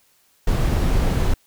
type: noise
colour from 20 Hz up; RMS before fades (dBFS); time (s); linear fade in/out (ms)
brown; -18; 0.47-1.34; 5
effects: white hiss -60 dBFS RMS until 1.46 s